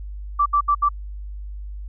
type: tone bursts at uneven times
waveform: sine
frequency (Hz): 1165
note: D6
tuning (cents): -14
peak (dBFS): -14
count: 4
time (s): 0.39-0.46 / 0.53-0.61 / 0.68-0.75 / 0.82-0.89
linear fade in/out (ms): 10
effects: added 50 Hz sine -30 dBFS peak until 1.88 s